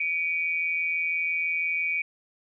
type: tone pair together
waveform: sine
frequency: 2286 / 2452 Hz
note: D7 / D#7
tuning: -47 / -26 cents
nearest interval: minor second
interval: 121 cents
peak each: -26 / -29 dBFS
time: 0-2.02 s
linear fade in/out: 5 ms
effects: none